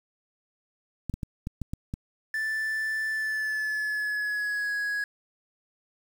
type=clicks; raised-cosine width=5 ms; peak=-19 dBFS; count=7; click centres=1.097 / 1.14 / 1.232 / 1.471 / 1.617 / 1.735 / 1.939 s
type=tone with pitch glide; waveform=triangle; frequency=1760 to 1666 Hz; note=A6 to G#6; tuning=0 to +5 cents; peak=-25 dBFS; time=2.34-5.04 s; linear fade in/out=2 ms; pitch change=-95 cents; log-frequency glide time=3.09-4.72 s
effects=8-bit